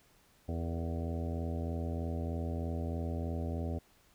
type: harmonic tone with a mistuned harmonic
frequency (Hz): 83.2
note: E2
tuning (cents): +17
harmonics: 1 / 2 / 3 / 4 / 5 / 6 / 7 / 8 / 9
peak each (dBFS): -35 / -42 / -41 / -47 / -47 / -49 / -47 / -50 / -51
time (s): 0.48-3.79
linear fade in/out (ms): 10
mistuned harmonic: 6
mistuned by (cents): -65
effects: pink hiss -66 dBFS RMS until 4.14 s